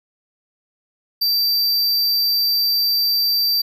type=tone; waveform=square; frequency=4674 Hz; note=D8; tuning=9 cents flat; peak=-16 dBFS; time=1.21-3.62 s; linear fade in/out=10 ms; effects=none